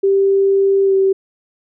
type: tone with pitch glide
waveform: sine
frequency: 392 to 385.9 Hz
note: G4 to G4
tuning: 0 to -27 cents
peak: -10 dBFS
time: 0.03-1.13 s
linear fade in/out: 10 ms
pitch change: -27 cents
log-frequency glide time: 0.84-0.94 s
effects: none